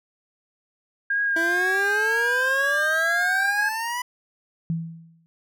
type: tone with vibrato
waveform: sine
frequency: 1613 Hz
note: G6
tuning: 49 cents sharp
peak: -20 dBFS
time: 1.1-3.69 s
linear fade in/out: 5 ms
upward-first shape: triangle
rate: 2.1 Hz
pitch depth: 39 cents each way
type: exponential sweep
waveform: 25% pulse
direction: up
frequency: 327.2 to 996 Hz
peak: -22 dBFS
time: 1.36-4.02 s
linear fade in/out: 5 ms
type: tone with exponential decay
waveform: sine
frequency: 164.81 Hz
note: E3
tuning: in tune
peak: -20 dBFS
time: 4.7-5.26 s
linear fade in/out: 0 ms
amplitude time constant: 120 ms
effects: none